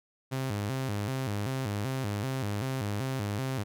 sawtooth tone with vibrato, 116.54 Hz, A#2, in tune, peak -26 dBFS, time 0.31-3.64 s, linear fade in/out 20 ms, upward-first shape square, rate 2.6 Hz, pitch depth 220 cents each way, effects none

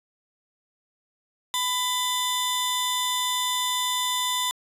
sawtooth tone pair together, 1000 / 3554 Hz, B5 / A7, +21 / +17 cents, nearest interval octave + minor seventh, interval 2196 cents, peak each -23 dBFS, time 1.54-4.51 s, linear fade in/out 0 ms, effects resampled to 32000 Hz

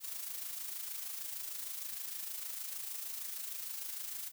blue noise with amplitude modulation, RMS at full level -40 dBFS, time 0-4.32 s, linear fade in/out 50 ms, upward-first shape sine, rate 26.5 Hz, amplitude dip 50%, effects none

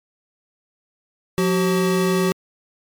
square tone pair together, 178.96 / 379.2 Hz, F3 / F#4, +43 / +43 cents, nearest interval octave + minor second, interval 1300 cents, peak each -20 dBFS, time 1.38-2.32 s, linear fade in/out 0 ms, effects MP3 96 kbps

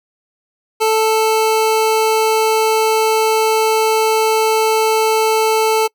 25% pulse tone, 440 Hz, A4, in tune, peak -8 dBFS, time 0.8-5.88 s, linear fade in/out 20 ms, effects noise-tail reverb RT60 0.1 s tail -26 dB re dry

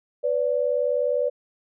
sine tone pair together, 498.1 / 578 Hz, B4 / D5, +15 / -28 cents, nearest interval minor third, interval 257 cents, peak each -23 dBFS, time 0.23-1.3 s, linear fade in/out 20 ms, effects none

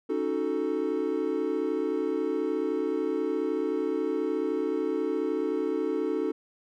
triangle chord, D# half-diminished seventh, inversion third, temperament equal, 277.2 / 311.1 / 370 / 440 Hz, C#4 / D#4 / F#4 / A4, 0 / 0 / 0 / 0 cents, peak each -32 / -29 / -30 / -28 dBFS, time 0.09-6.32 s, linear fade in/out 10 ms, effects none

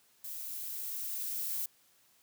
violet noise with level ramp, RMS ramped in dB -42 to -35 dBFS, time 0.24-1.66 s, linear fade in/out 5 ms, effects white hiss -67 dBFS RMS until 2.22 s + high-pass 80 Hz 12 dB/octave

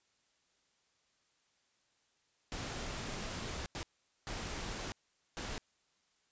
pink noise bursts at uneven times, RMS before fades -41 dBFS, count 4, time 2.52-3.66 / 3.75-3.83 / 4.27-4.92 / 5.37-5.58 s, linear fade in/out 0 ms, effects white hiss -75 dBFS RMS until 6.31 s + resampled to 16000 Hz

